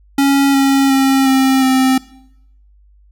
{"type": "tone with pitch steps", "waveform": "square", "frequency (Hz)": [277.2, 273.2, 269.3, 265.4, 261.6], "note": ["C#4", "C#4", "C#4", "C4", "C4"], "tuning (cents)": [0, -25, -50, 25, 0], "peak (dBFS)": -10, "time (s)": [0.18, 1.98], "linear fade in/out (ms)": 5, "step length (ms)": 360, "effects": ["noise-tail reverb RT60 0.8 s tail -21 dB re dry", "added 50 Hz sine -45 dBFS peak until 3.11 s"]}